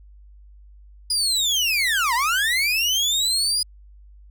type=linear two-way sweep; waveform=30% pulse; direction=down then up; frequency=4978 to 903 to 4978 Hz; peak=-16 dBFS; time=1.1-3.63 s; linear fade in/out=5 ms; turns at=2.14 s; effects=added 50 Hz sine -44 dBFS peak until 4.3 s